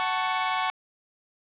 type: chord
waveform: sawtooth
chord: F# minor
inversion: none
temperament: equal with one note detuned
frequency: 745.1 / 880 / 1108.7 Hz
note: F#5 / A5 / C#6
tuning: +12 / 0 / 0 cents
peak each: -25 / -26 / -24 dBFS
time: 0-0.7 s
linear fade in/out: 0 ms
effects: resampled to 8000 Hz + 8-bit